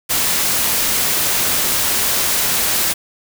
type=noise; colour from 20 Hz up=white; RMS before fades=-17 dBFS; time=0.09-2.94 s; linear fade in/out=20 ms; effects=none